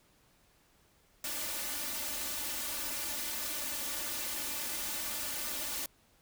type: noise with comb filter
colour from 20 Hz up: white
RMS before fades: -37 dBFS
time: 1.24-5.86 s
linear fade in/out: 2 ms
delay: 3.4 ms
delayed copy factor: +0.95
effects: pink hiss -67 dBFS RMS until 6.21 s